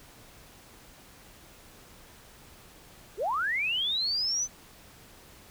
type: linear sweep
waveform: sine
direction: up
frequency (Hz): 330 to 6180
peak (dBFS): -26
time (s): 3.17-4.48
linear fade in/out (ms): 50
effects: pink hiss -53 dBFS RMS until 5.5 s